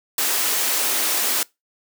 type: high-pass noise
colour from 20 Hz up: white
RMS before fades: -21 dBFS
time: 0.18-1.43 s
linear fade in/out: 2 ms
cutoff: 260 Hz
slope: 24 dB/octave
effects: noise-tail reverb RT60 0.2 s tail -23 dB re dry